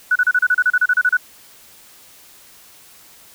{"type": "tone bursts", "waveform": "sine", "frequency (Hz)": 1480, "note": "F#6", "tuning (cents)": 0, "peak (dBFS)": -11, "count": 14, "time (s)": [0.11, 1.17], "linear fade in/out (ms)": 5, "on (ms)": 46, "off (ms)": 32, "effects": ["white hiss -46 dBFS RMS until 3.34 s"]}